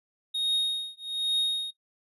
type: tone with tremolo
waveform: triangle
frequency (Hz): 3729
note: A#7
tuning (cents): 0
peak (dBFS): -20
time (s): 0.34-1.71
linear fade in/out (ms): 10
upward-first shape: triangle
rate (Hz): 1.2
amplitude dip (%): 100
effects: noise-tail reverb RT60 0.1 s tail -20 dB re dry + resampled to 32000 Hz